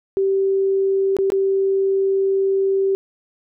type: tone with dropouts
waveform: sine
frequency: 388.4 Hz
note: G4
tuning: 16 cents flat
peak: -15 dBFS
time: 0.17-2.95 s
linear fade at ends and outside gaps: 0 ms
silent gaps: 1.167-1.187 / 1.302-1.32 s
effects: none